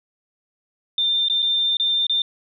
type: tone with dropouts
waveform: sine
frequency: 3593 Hz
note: A7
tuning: 36 cents sharp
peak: -17 dBFS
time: 0.98-2.22 s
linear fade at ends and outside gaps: 2 ms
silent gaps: 1.285-1.298 / 1.422-1.426 / 1.77-1.798 / 2.068-2.096 s
effects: none